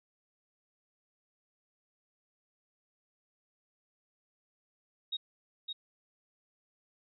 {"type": "tone with echo", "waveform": "sine", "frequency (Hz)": 3762, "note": "A#7", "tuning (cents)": 15, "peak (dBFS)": -32, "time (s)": [5.12, 5.17], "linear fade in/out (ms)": 10, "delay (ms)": 560, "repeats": 1, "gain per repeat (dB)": -4, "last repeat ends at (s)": 5.73, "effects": []}